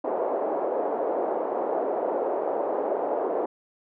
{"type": "band-pass noise", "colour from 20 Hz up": "white", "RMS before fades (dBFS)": -27, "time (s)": [0.04, 3.46], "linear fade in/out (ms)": 5, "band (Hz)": [370, 700], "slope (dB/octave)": 24, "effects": []}